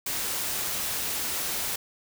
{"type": "noise", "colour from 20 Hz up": "white", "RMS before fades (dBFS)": -30, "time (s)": [0.06, 1.76], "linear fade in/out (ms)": 5, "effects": []}